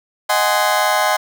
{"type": "chord", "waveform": "30% pulse", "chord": "Ab dominant seventh", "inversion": "second", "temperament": "just", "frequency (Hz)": [623, 747.5, 830.6, 1038.3], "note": ["Eb5", "Gb5", "Ab5", "C6"], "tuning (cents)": [2, 17, 0, -14], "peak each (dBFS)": -17, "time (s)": [0.29, 1.17], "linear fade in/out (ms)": 10, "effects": []}